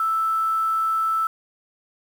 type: tone with quantisation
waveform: sine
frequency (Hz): 1318.5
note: E6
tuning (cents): 0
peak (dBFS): -19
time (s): 0-1.27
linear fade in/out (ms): 2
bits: 7
effects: none